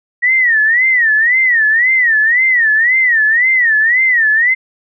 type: tone with vibrato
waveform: sine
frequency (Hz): 1894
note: A#6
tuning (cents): +27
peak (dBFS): -8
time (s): 0.22-4.55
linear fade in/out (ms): 20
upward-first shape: sine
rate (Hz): 1.9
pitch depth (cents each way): 170
effects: none